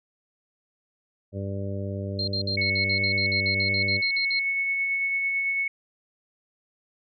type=harmonic tone; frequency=98.6 Hz; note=G2; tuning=11 cents sharp; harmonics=1 / 2 / 3 / 4 / 5 / 6; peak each=-30 / -35 / -40 / -39 / -41 / -38 dBFS; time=1.32-4.02 s; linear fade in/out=50 ms
type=tone bursts; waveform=sine; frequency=4186 Hz; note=C8; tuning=in tune; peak=-26 dBFS; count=16; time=2.19-4.391 s; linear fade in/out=2 ms; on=86 ms; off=55 ms
type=tone with tremolo; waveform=sine; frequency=2207 Hz; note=C#7; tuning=8 cents flat; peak=-22 dBFS; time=2.57-5.68 s; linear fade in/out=5 ms; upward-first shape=sine; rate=9 Hz; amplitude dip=25%
effects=none